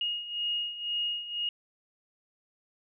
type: beating tone pair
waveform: sine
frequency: 2865 / 2867 Hz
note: F7 / F7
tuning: +44 / +45 cents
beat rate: 2 Hz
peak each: -36 / -31 dBFS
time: 0.01-1.49 s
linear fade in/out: 2 ms
effects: none